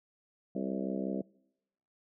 harmonic tone with a mistuned harmonic, 65.5 Hz, C2, 2 cents sharp, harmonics 3 / 4 / 5 / 6 / 7 / 8 / 9 / 10, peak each -36 / -38 / -40 / -42 / -43 / -44 / -45 / -46 dBFS, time 0.55-1.22 s, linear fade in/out 5 ms, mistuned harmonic 8, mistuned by +39 cents, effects noise-tail reverb RT60 0.9 s tail -26 dB re dry

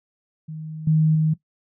sine tone with level steps, 156.7 Hz, D#3, 13 cents sharp, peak -30 / -14 / -16 dBFS, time 0.48-1.34 s, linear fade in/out 10 ms, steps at 0.87 / 1.15 s, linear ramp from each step 5 ms, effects noise-tail reverb RT60 0.1 s tail -17 dB re dry

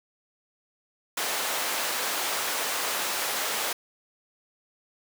pink high-pass noise, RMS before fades -29 dBFS, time 1.17-3.73 s, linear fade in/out 5 ms, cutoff 620 Hz, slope 12 dB/octave, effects none

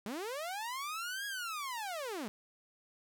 sawtooth linear two-way sweep, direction up then down, 190.2 to 1666 to 190.2 Hz, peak -34 dBFS, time 0.06-2.28 s, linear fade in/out 0 ms, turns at 1.26 s, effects none

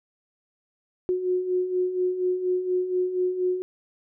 sine beating tone pair, 361.7 / 365.9 Hz, F#4 / F#4, -39 / -19 cents, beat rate 4.2 Hz, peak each -30 / -23 dBFS, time 1.09-3.62 s, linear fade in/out 0 ms, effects none

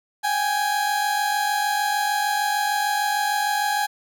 30% pulse tone pair together, 784 / 830.6 Hz, G5 / G#5, 0 / 0 cents, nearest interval minor second, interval 100 cents, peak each -24 / -19 dBFS, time 0.23-3.87 s, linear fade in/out 20 ms, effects none

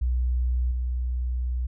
sine tone with level steps, 61.74 Hz, B1, in tune, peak -21 / -24 dBFS, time 0.01-1.67 s, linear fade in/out 10 ms, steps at 0.71 s, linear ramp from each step 5 ms, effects none

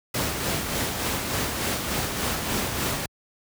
pink noise with tremolo, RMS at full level -25 dBFS, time 0.14-3.06 s, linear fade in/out 5 ms, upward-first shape sine, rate 3.4 Hz, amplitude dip 40%, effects high-pass 60 Hz 12 dB/octave

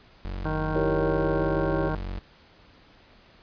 35% pulse tone, 46.25 Hz, F#1, in tune, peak -29 dBFS, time 0.25-2.19 s, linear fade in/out 0 ms
harmonic tone, 155.56 Hz, D#3, in tune, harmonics 1 / 2 / 3 / 4 / 5 / 6 / 7 / 9 / 10, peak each -30 / -33 / -35 / -36 / -37 / -38 / -38 / -40 / -40 dBFS, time 0.45-1.95 s, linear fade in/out 2 ms
sine chord, E diminished seventh, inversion none, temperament equal, 329.6 / 392 / 466.2 / 554.4 Hz, E4 / G4 / Bb4 / Db5, 0 / 0 / 0 / 0 cents, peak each -30 dBFS, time 0.75-1.89 s, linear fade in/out 5 ms
effects pink hiss -55 dBFS RMS until 3.42 s + resampled to 11025 Hz

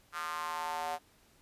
square tone with high-pass filter sweep, 81.1 Hz, E2, 28 cents flat, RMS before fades -37 dBFS, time 0.12-0.99 s, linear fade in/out 50 ms, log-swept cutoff 1300 to 720 Hz, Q 4.6, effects pink hiss -65 dBFS RMS until 1.41 s + resampled to 32000 Hz

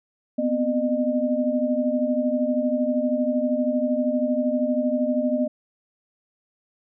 sine tone cluster, 244.8 / 257.5 / 608 Hz, B3 / C4 / D#5, -15 / -28 / -40 cents, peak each -24 / -25 / -24 dBFS, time 0.38-5.48 s, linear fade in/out 10 ms, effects none

